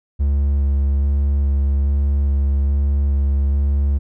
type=tone with vibrato; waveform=triangle; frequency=70 Hz; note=C#2; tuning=18 cents sharp; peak=-12 dBFS; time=0.19-3.99 s; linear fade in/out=20 ms; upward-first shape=square; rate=1.2 Hz; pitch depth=11 cents each way; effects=none